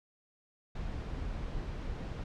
brown noise, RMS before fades -38 dBFS, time 0.75-2.24 s, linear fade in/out 5 ms, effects low-pass 5000 Hz 12 dB/octave

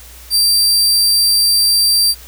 sawtooth tone, 4699 Hz, D8, in tune, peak -7 dBFS, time 0.3-2.15 s, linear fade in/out 50 ms, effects added 60 Hz sine -38 dBFS peak until 2.27 s + white hiss -39 dBFS RMS until 2.27 s

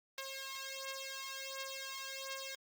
5% pulse beating tone pair, 537 / 538.4 Hz, C5 / C5, +45 / +49 cents, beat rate 1.4 Hz, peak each -34 / -33 dBFS, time 0.18-2.55 s, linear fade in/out 2 ms, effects Opus 32 kbps

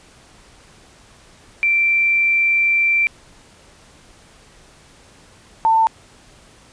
sine tone pair in turn, 2349 / 894.2 Hz, D7 / A5, 0 / +28 cents, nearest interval octave + perfect fourth, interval 1672 cents, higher first, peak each -13 / -11 dBFS, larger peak second, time 1.63-3.07 / 5.65-5.87 s, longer first, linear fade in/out 0 ms, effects pink hiss -48 dBFS RMS until 6.72 s + resampled to 22050 Hz

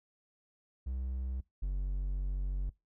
triangle tone pair in turn, 64.3 / 46.96 Hz, C2 / F#1, -30 / +26 cents, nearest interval perfect fourth, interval 544 cents, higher first, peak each -32 / -29 dBFS, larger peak second, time 0.86-1.41 / 1.62-2.7 s, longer second, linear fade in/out 10 ms, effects noise-tail reverb RT60 0.2 s tail -23 dB re dry

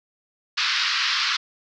white band-pass noise, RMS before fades -23 dBFS, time 0.57-1.37 s, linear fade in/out 10 ms, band 1100 to 5100 Hz, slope 48 dB/octave, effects none

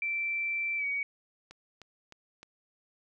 sine tone with pitch glide, 2340 to 2255 Hz, D7 to C#7, -7 to +29 cents, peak -29 dBFS, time 0.02-1.03 s, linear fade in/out 2 ms, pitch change -64 cents, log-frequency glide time 0.77-0.85 s
click train, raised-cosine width 0.2 ms, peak -31 dBFS, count 4, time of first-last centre 1.51-2.43 s, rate 3.26 Hz
effects none

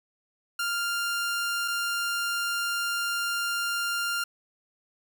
sawtooth tone pair in turn, 1396.9 / 1396.9 Hz, F6 / F6, 0 / 0 cents, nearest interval unison, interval 0 cents, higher neither, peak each -23 dBFS, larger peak neither, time 0.59-1.68 / 1.68-4.24 s, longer second, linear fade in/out 5 ms, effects none

